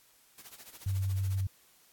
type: noise with tremolo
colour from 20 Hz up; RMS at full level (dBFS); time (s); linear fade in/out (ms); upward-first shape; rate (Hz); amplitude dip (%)
white; -48; 0.38-1.41; 2; sine; 14; 80
type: tone with vibrato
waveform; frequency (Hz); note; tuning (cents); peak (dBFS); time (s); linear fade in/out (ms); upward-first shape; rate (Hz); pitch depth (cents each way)
sine; 96; G2; -36; -28; 0.86-1.47; 5; sine; 6.3; 11
effects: white hiss -63 dBFS RMS until 1.92 s + AAC 64 kbps